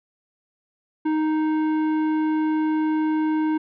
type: tone with tanh clipping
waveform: sine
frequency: 311.1 Hz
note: D#4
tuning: in tune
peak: -21 dBFS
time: 1.05-3.58 s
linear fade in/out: 10 ms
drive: 12 dB
effects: none